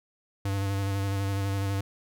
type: tone with vibrato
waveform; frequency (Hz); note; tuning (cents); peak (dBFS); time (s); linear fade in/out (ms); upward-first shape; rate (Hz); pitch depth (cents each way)
square; 98.5; G2; +9; -27; 0.45-1.81; 5; square; 12; 19
effects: none